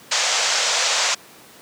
white band-pass noise, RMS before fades -20 dBFS, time 0.11-1.15 s, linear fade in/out 10 ms, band 490 to 7300 Hz, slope 48 dB/octave, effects pink hiss -45 dBFS RMS until 1.61 s + high-pass 200 Hz 12 dB/octave

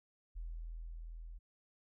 sine tone with level ramp, 41.2 Hz, E1, in tune, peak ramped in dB -40 to -46 dBFS, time 0.35-1.39 s, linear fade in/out 20 ms, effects none

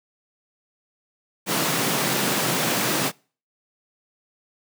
pink high-pass noise, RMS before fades -23 dBFS, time 1.46-3.12 s, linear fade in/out 50 ms, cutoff 130 Hz, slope 48 dB/octave, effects noise-tail reverb RT60 0.4 s tail -26 dB re dry

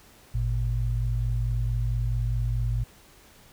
sine tone pair together, 51.97 / 116.54 Hz, G#1 / A#2, +2 / 0 cents, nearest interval octave + major second, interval 1398 cents, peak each -26 dBFS, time 0.34-2.84 s, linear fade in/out 10 ms, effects pink hiss -54 dBFS RMS until 3.52 s

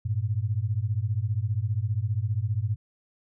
sine beating tone pair, 99.1 / 114.1 Hz, G2 / A#2, +19 / -37 cents, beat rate 15 Hz, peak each -27 dBFS, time 0.05-2.76 s, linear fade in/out 10 ms, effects none

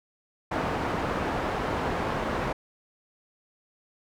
white low-pass noise, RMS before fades -29 dBFS, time 0.51-2.53 s, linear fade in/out 10 ms, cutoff 980 Hz, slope 12 dB/octave, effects none

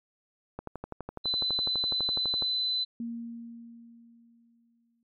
click train, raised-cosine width 1 ms, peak -22 dBFS, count 23, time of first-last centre 0.59-2.423 s, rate 12 Hz
sine tone, 4021 Hz, B7, 30 cents sharp, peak -26 dBFS, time 1.24-2.85 s, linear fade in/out 20 ms
sine tone with exponential decay, 233.1 Hz, A#3, in tune, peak -31 dBFS, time 3-5.03 s, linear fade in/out 2 ms, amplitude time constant 440 ms
effects MP3 96 kbps

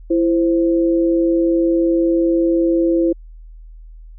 sine tone pair together, 334.3 / 523 Hz, E4 / C5, +24 / -1 cents, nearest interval minor sixth, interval 775 cents, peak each -13 / -20 dBFS, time 0.1-3.13 s, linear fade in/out 10 ms, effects added 40 Hz sine -35 dBFS peak until 4.18 s

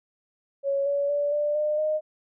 sine tone with pitch steps, 555 / 566.7 / 578.6 / 590.7 / 603.1 / 615.8 Hz, C#5 / C#5 / D5 / D5 / D5 / D#5, +2 / +38 / -26 / +10 / +46 / -18 cents, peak -22 dBFS, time 0.63-2.01 s, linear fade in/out 50 ms, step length 230 ms, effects none

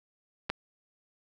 clicks, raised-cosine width 0.3 ms, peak -24 / -13 dBFS, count 2, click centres 0.495 / 0.5 s, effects none

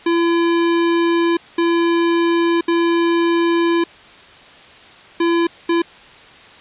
square tone bursts at uneven times, 338.3 Hz, E4, 45 cents sharp, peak -14 dBFS, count 5, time 0.06-1.37 / 1.58-2.61 / 2.68-3.84 / 5.2-5.47 / 5.69-5.82 s, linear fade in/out 5 ms, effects white hiss -42 dBFS RMS until 6.6 s + resampled to 8000 Hz

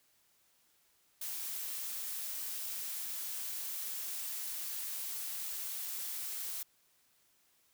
blue noise, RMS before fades -40 dBFS, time 1.21-6.63 s, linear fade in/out 5 ms, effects white hiss -71 dBFS RMS until 7.73 s

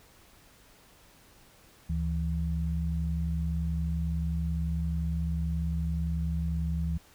sine tone pair together, 73.42 / 164.82 Hz, D2 / E3, 0 / 0 cents, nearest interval octave + major second, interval 1400 cents, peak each -29 / -31 dBFS, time 1.89-6.98 s, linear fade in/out 10 ms, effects pink hiss -58 dBFS RMS until 7.14 s

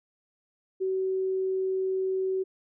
sine tone, 378.5 Hz, F#4, 39 cents sharp, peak -25 dBFS, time 0.8-2.44 s, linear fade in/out 20 ms, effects none

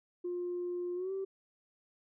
sine tone with pitch glide, 354.1 to 386.1 Hz, F4 to G4, +24 to -26 cents, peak -33 dBFS, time 0.24-1.25 s, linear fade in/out 10 ms, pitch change +150 cents, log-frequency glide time 0.95-1.12 s, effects tanh soft clip ceiling -30 dBFS

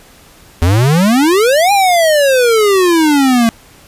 square exponential two-way sweep, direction up then down, 81.5 to 823 to 224.4 Hz, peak -8 dBFS, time 0.62-3.49 s, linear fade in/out 0 ms, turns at 1.72 s, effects pink hiss -42 dBFS RMS until 3.87 s + resampled to 32000 Hz

